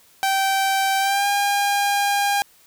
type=tone with pitch glide; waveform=sawtooth; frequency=777 to 807.2 Hz; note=G5 to G#5; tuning=-16 to -49 cents; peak=-14 dBFS; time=0.23-2.42 s; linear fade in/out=0 ms; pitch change=+67 cents; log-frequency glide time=0.99-1.27 s; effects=white hiss -54 dBFS RMS until 2.66 s